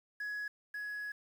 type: tone pair in turn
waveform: sine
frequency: 1679 / 1679 Hz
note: G#6 / G#6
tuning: +18 / +18 cents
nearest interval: unison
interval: 0 cents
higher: neither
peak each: -34 / -36 dBFS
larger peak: first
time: 0.2-0.48 / 0.74-1.12 s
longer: second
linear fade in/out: 5 ms
effects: tanh soft clip ceiling -35 dBFS + 10-bit